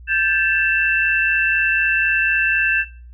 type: tone cluster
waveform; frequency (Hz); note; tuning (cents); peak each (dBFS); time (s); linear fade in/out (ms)
sine; 1574 / 1738 / 2668; G6 / A6 / E7; +7 / -22 / +20; -19 / -22 / -19; 0.07-2.85; 50
effects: noise-tail reverb RT60 0.4 s tail -17 dB re dry + added 60 Hz sine -37 dBFS peak until 3.13 s